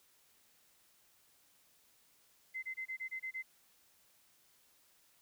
sine tone bursts, 2062 Hz, C7, 26 cents flat, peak -38 dBFS, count 8, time 2.54-3.427 s, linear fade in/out 20 ms, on 89 ms, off 25 ms, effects white hiss -69 dBFS RMS until 5.21 s

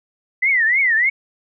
sine tone with vibrato, 1975.5 Hz, B6, in tune, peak -13 dBFS, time 0.42-1.1 s, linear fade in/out 10 ms, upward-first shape triangle, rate 3.3 Hz, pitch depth 230 cents each way, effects none

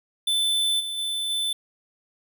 square tone with level steps, 3521 Hz, A7, in tune, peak -21 / -29 / -26 / -24 dBFS, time 0.27-1.53 s, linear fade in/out 5 ms, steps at 0.79 / 0.97 / 1.29 s, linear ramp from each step 20 ms, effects none

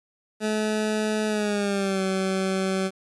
20% pulse tone with pitch glide, 214.9 to 190.35 Hz, A3 to F#3, -41 to +49 cents, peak -18 dBFS, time 0.4-2.91 s, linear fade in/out 50 ms, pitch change -210 cents, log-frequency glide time 1.27-2.02 s, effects resampled to 24000 Hz + 9-bit

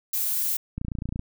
violet noise, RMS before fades -26 dBFS, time 0.13-0.57 s, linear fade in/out 5 ms
click train, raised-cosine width 5 ms, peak -18 dBFS, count 13, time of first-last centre 0.78-1.194 s, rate 29 Hz
effects none

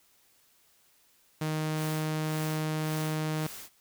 sawtooth tone, 155.56 Hz, D#3, in tune, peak -25 dBFS, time 1.41-3.47 s, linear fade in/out 5 ms
white noise with tremolo, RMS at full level -43 dBFS, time 1.74-3.7 s, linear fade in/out 50 ms, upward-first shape sine, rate 1.8 Hz, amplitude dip 95%
effects white hiss -65 dBFS RMS until 3.8 s

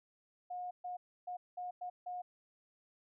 sine tone bursts at uneven times, 720 Hz, F#5, 47 cents flat, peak -39 dBFS, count 6, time 0.5-0.71 / 0.84-0.97 / 1.27-1.37 / 1.57-1.71 / 1.81-1.9 / 2.06-2.22 s, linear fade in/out 10 ms, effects none

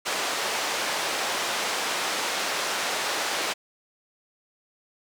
pink band-pass noise, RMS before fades -28 dBFS, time 0.05-3.54 s, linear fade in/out 20 ms, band 560 to 7300 Hz, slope 12 dB/octave, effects none

